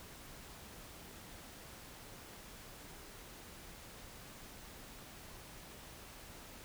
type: silence
effects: pink hiss -53 dBFS RMS until 6.64 s